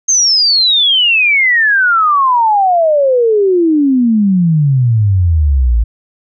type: exponential sweep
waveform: sine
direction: down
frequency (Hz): 6440 to 53.8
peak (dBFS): -7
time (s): 0.08-5.84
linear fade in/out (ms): 10
effects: none